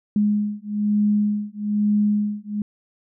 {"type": "beating tone pair", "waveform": "sine", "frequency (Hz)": [207.7, 208.8], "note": ["G#3", "G#3"], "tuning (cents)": [0, 10], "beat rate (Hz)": 1.1, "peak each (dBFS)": -21, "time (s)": [0.16, 2.62], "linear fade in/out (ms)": 2, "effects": []}